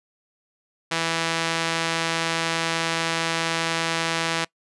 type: tone with band-pass filter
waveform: sawtooth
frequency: 164.81 Hz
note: E3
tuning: in tune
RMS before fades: -25 dBFS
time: 0.91-4.45 s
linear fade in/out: 10 ms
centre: 3100 Hz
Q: 0.53
effects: noise-tail reverb RT60 0.1 s tail -23 dB re dry + resampled to 24000 Hz